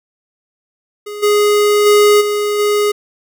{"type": "tone with level steps", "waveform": "square", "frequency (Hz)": 415.3, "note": "G#4", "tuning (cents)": 0, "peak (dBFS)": [-25, -10, -7, -15, -12], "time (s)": [1.06, 2.92], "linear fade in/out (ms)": 10, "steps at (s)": [1.22, 1.85, 2.2, 2.58], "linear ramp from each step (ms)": 20, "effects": []}